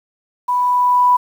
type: tone with level ramp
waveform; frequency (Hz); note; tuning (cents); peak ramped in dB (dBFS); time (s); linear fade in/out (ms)
sine; 987.8; B5; 0; -14 to -8; 0.48-1.17; 10
effects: 7-bit

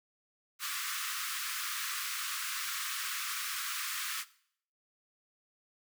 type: high-pass noise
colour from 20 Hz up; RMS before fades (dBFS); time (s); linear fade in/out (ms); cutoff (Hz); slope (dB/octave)
pink; -37; 0.59-4.25; 50; 1100; 96
effects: noise-tail reverb RT60 0.6 s tail -18 dB re dry

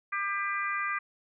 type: harmonic tone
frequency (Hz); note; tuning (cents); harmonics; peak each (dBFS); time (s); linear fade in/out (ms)
398.7; G4; +29; 3 / 4 / 5 / 6; -32 / -35 / -34 / -38; 0.12-0.99; 10
effects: none

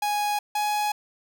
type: tone pair in turn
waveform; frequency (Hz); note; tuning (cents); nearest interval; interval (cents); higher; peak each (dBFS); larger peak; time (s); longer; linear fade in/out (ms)
45% pulse; 830 / 837.2; G#5 / G#5; -1 / +14; unison; 15; second; -23; neither; 0.02-0.39 / 0.55-0.92; neither; 5
effects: none

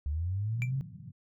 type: linear sweep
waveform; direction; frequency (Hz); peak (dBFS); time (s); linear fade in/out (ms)
sine; up; 69.3 to 138.59; -29; 0.06-0.81; 0
type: band-pass noise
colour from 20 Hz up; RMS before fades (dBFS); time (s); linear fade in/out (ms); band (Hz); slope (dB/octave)
white; -46; 0.52-1.12; 20; 100 to 180; 48
type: tone with exponential decay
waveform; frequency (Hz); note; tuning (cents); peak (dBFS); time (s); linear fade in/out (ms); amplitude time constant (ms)
triangle; 2349; D7; 0; -28; 0.62-0.71; 0; 19
effects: none

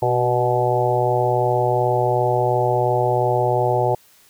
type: harmonic tone with a mistuned harmonic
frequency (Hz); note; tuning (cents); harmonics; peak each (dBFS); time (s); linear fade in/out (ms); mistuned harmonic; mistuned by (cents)
122.8; B2; -9; 1 / 3 / 4 / 5 / 6 / 7; -23 / -23 / -23 / -23 / -23 / -23; 0.02-3.95; 5; 3; +28
effects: white hiss -53 dBFS RMS until 4.29 s

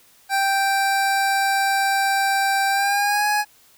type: tone with pitch glide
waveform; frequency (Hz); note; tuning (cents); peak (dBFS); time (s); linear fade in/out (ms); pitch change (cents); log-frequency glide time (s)
25% pulse; 784 to 835.4; G5 to G#5; 0 to +10; -14; 0.29-3.45; 50; +110; 2.7-3.26
effects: white hiss -54 dBFS RMS until 3.77 s

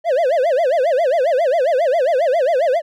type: tone with vibrato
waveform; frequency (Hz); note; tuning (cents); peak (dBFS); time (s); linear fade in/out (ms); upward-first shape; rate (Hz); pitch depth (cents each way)
triangle; 587.3; D5; 0; -11; 0.04-2.82; 50; sine; 7.4; 290
effects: none

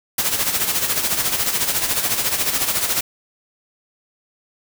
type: noise with tremolo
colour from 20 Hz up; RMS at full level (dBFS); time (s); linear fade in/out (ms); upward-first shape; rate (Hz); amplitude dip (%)
white; -18; 0.18-3.01; 5; sine; 14; 60
effects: none

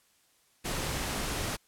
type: noise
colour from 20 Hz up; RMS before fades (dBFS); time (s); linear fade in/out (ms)
pink; -33; 0.64-1.57; 20
effects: white hiss -67 dBFS RMS until 1.67 s + low-pass 12000 Hz 12 dB/octave

